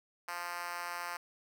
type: tone with high-pass filter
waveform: 5% pulse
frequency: 174.61 Hz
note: F3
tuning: in tune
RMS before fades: -40 dBFS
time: 0.28-1.17 s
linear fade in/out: 5 ms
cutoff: 880 Hz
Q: 1.4
effects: none